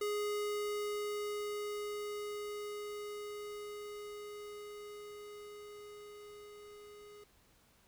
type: tone with level ramp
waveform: square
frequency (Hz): 415.3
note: G#4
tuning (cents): 0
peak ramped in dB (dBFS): -34 to -53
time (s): 0.01-7.24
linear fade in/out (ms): 5
effects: pink hiss -68 dBFS RMS until 7.87 s